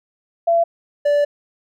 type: tone pair in turn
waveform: sine / triangle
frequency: 676 / 581.4 Hz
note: E5 / D5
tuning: +43 / -18 cents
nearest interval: minor third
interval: 261 cents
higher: first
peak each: -12 / -11 dBFS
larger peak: second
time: 0.47-0.64 / 1.05-1.25 s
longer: second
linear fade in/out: 10 ms
effects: none